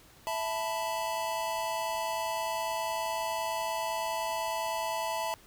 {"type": "chord", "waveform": "square", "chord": "E suspended fourth", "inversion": "none", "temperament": "just", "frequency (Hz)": [659.3, 879, 988.9], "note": ["E5", "A5", "B5"], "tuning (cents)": [0, -2, 2], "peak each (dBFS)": [-36, -35, -37], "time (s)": [0.27, 5.34], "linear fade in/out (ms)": 0, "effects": ["pink hiss -57 dBFS RMS until 5.46 s"]}